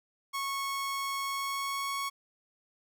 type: tone with pitch glide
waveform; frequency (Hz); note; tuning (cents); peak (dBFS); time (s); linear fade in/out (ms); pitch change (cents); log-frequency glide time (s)
sawtooth; 1101 to 1108; C#6 to C#6; -12 to -1; -28; 0.33-2.1; 20; +11; 1.26-1.98
effects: none